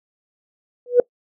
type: tone with exponential growth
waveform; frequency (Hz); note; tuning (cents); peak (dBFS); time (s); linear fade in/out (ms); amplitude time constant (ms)
sine; 489.1; B4; -17; -4; 0.86-1; 2; 30
effects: noise-tail reverb RT60 0.1 s tail -22 dB re dry + tanh soft clip ceiling 0 dBFS